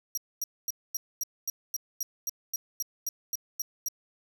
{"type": "tone bursts", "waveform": "sawtooth", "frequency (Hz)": 5730, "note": "F8", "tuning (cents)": 44, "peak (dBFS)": -26, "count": 15, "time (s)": [0.15, 3.885], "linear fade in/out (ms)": 2, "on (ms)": 25, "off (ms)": 240, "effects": []}